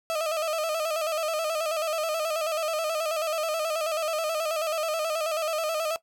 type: tone with vibrato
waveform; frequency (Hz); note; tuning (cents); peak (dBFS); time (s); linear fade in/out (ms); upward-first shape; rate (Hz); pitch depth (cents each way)
35% pulse; 635; D#5; +35; -24; 0.1-5.96; 0; square; 9.3; 63
effects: noise-tail reverb RT60 0.1 s tail -18 dB re dry